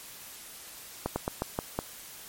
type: slowing click train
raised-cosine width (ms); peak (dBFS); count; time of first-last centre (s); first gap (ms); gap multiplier
1; -14; 6; 1.06-1.79; 100; 1.19
effects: white hiss -46 dBFS RMS until 2.28 s + MP3 64 kbps